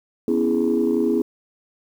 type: chord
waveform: sine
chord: C# minor seventh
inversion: third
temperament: equal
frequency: 246.9 / 277.2 / 329.6 / 415.3 Hz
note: B3 / C#4 / E4 / G#4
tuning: 0 / 0 / 0 / 0 cents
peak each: -21 / -25 / -21 / -21 dBFS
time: 0.28-1.22 s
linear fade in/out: 2 ms
effects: tanh soft clip ceiling -10 dBFS + 8-bit